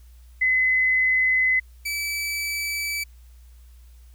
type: tone pair in turn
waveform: sine / sawtooth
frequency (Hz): 2030 / 2305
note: B6 / D7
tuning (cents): +47 / -33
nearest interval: major second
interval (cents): 220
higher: second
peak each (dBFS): -17 / -22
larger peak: first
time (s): 0.41-1.6 / 1.85-3.04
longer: neither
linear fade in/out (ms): 10
effects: added 60 Hz sine -45 dBFS peak until 4.14 s + white hiss -62 dBFS RMS until 4.14 s